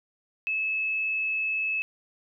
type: tone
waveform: sine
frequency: 2599 Hz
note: E7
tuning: 25 cents flat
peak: -25 dBFS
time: 0.47-1.82 s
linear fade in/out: 0 ms
effects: none